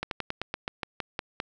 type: slowing click train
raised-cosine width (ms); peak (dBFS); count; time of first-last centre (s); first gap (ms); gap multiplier
0.3; -14; 11; 0.03-1.401; 82; 1.11
effects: none